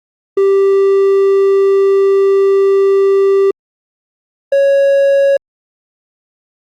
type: tone pair in turn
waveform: triangle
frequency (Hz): 392 / 554.4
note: G4 / C#5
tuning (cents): 0 / 0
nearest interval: tritone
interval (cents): 600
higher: second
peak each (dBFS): -5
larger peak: neither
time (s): 0.37-3.51 / 4.52-5.37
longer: first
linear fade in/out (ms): 5
effects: Opus 32 kbps